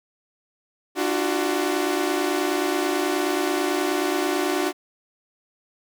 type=tone cluster; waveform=sawtooth; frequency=297.1 / 345 / 374.3 Hz; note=D4 / F4 / F#4; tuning=+20 / -21 / +20 cents; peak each=-22 / -23 / -21 dBFS; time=0.95-4.73 s; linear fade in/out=50 ms; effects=none